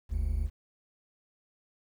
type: tone pair together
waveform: triangle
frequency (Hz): 46.74 / 74.2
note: F#1 / D2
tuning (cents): +18 / +18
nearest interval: minor sixth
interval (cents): 800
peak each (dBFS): -28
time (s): 0.09-0.5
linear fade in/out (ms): 50
effects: 10-bit